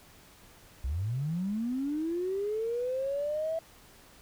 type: linear sweep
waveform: triangle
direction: up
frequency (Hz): 58.27 to 659.3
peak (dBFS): -25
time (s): 0.84-3.59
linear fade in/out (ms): 5
effects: tanh soft clip ceiling -27 dBFS + pink hiss -56 dBFS RMS until 4.21 s